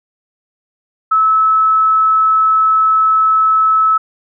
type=tone; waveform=sine; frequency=1300 Hz; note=E6; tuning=24 cents flat; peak=-8 dBFS; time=1.11-3.98 s; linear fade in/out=10 ms; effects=none